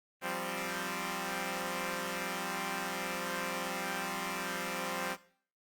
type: chord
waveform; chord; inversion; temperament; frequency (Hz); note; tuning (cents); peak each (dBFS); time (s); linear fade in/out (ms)
5% pulse; F suspended second; none; equal; 174.61 / 196 / 261.6; F3 / G3 / C4; 0 / 0 / 0; -28; 0.21-5.17; 50
effects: noise-tail reverb RT60 0.5 s tail -17 dB re dry + Opus 32 kbps